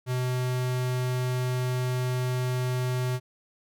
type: tone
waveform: square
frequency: 126.3 Hz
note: B2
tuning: 39 cents sharp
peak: -26 dBFS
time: 0.06-3.2 s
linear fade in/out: 50 ms
effects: none